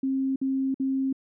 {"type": "tone bursts", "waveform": "sine", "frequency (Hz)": 267.2, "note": "C4", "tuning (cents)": 36, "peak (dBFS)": -23, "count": 3, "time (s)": [0.03, 1.128], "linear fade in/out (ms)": 5, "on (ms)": 330, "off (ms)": 54, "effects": []}